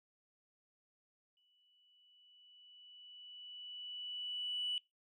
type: tone with exponential growth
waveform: sine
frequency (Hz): 2960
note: F#7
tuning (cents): 0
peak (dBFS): -33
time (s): 1.37-4.78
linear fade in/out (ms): 1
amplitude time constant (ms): 740
effects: noise-tail reverb RT60 0.2 s tail -22 dB re dry + tanh soft clip ceiling -30 dBFS